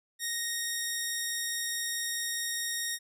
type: tone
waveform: 10% pulse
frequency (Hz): 1864.7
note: A#6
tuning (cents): 0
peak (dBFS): -22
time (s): 0.19-2.99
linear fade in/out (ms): 50
effects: none